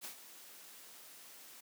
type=noise with ADSR envelope; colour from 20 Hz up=white; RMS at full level=-44 dBFS; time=0.01-1.61 s; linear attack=38 ms; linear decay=96 ms; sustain=-11 dB; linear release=10 ms; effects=high-pass 200 Hz 12 dB/octave